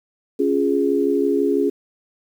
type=chord; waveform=sine; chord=Db major; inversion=none; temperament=equal; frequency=277.2 / 349.2 / 415.3 Hz; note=Db4 / F4 / Ab4; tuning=0 / 0 / 0 cents; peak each=-20 / -22 / -19 dBFS; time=0.39-1.7 s; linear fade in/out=10 ms; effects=8-bit